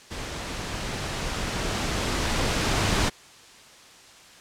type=noise with level ramp; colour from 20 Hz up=pink; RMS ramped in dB=-34 to -22 dBFS; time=0.1-3.1 s; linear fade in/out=20 ms; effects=white hiss -49 dBFS RMS until 4.4 s + low-pass 7000 Hz 12 dB/octave